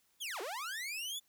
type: linear two-way sweep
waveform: sawtooth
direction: down then up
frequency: 3533 to 340 to 3533 Hz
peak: -35 dBFS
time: 0.2-1.2 s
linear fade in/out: 20 ms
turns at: 0.41 s
effects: white hiss -73 dBFS RMS until 1.28 s